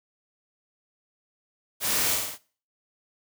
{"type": "noise with echo", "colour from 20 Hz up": "white", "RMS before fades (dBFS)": -27, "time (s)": [1.8, 2.18], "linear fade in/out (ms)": 50, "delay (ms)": 51, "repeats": 4, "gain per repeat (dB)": -3, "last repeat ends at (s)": 2.384, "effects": ["noise-tail reverb RT60 0.4 s tail -20 dB re dry", "high-pass 60 Hz 12 dB/octave"]}